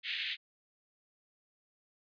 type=band-pass noise; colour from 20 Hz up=white; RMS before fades=-37 dBFS; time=0.03-0.37 s; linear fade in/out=50 ms; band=1800 to 3900 Hz; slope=48 dB/octave; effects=resampled to 11025 Hz